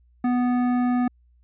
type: tone with hard clipping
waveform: triangle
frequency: 246.9 Hz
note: B3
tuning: in tune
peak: -21 dBFS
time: 0.24-1.08 s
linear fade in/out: 5 ms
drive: 16 dB
effects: added 60 Hz sine -55 dBFS peak until 1.43 s + resampled to 8000 Hz